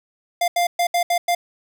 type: tone bursts at uneven times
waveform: square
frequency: 698.5 Hz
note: F5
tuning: in tune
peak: -17 dBFS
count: 6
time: 0.41-0.48 / 0.56-0.67 / 0.79-0.87 / 0.94-1.03 / 1.1-1.18 / 1.28-1.35 s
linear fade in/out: 5 ms
effects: none